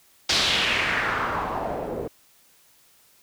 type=noise with low-pass filter sweep; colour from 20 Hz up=white; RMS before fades=-25 dBFS; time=0.29-2.08 s; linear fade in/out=5 ms; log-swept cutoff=4700 to 420 Hz; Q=2.4; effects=white hiss -58 dBFS RMS until 3.22 s